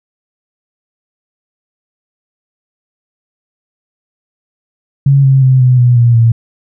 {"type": "tone with pitch steps", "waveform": "sine", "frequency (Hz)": [138.59, 134.41, 130.36, 126.43, 122.62, 118.92, 115.33], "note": ["C#3", "C3", "C3", "B2", "B2", "A#2", "A#2"], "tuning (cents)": [0, 47, -6, 41, -12, 35, -18], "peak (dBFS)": -4, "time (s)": [5.06, 6.32], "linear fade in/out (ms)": 5, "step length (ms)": 180, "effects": []}